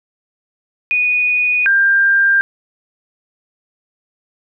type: tone pair in turn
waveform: sine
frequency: 2472 / 1592.6 Hz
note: D#7 / G6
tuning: -12 / +27 cents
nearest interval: minor sixth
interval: 761 cents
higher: first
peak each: -12 / -9 dBFS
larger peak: second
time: 0.91-1.66 / 1.66-2.41 s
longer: neither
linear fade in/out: 0 ms
effects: none